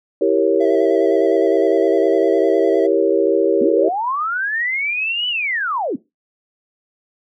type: chord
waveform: sine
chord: E diminished seventh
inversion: none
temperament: equal with one note detuned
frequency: 329.6 / 392 / 466.2 / 551.8 Hz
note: E4 / G4 / Bb4 / Db5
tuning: 0 / 0 / 0 / -8 cents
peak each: -19 / -17 / -17 / -19 dBFS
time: 0.21-3.89 s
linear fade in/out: 5 ms
type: tone with vibrato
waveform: triangle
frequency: 659.3 Hz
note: E5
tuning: in tune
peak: -19 dBFS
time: 0.6-2.87 s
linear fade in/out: 10 ms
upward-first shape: square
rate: 9.8 Hz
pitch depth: 27 cents each way
type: linear two-way sweep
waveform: sine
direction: up then down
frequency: 220 to 2997 to 220 Hz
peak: -18 dBFS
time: 3.61-5.96 s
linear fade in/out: 5 ms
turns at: 5.28 s
effects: noise-tail reverb RT60 0.2 s tail -17 dB re dry